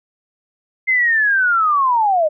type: linear sweep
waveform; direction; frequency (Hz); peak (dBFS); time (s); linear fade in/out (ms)
sine; down; 2093 to 591; -12; 0.87-2.29; 20
effects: none